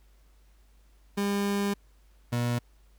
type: tone pair in turn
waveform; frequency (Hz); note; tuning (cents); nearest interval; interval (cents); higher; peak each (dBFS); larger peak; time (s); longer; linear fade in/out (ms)
30% pulse; 201.3 / 120.28; G3 / B2; +46 / -45; major sixth; 891; first; -23; neither; 1.17-1.74 / 2.32-2.59; first; 10
effects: added 50 Hz sine -56 dBFS peak until 2.98 s + pink hiss -68 dBFS RMS until 2.98 s